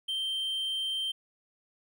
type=tone; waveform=triangle; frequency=3136 Hz; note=G7; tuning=in tune; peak=-28 dBFS; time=0.08-1.12 s; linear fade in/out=10 ms; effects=none